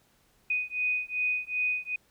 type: beating tone pair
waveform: sine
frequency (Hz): 2489 / 2491.6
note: D#7 / D#7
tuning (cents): 0 / +2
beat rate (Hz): 2.6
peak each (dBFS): -30 / -30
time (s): 0.5-1.96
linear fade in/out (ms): 5
effects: pink hiss -66 dBFS RMS until 2.1 s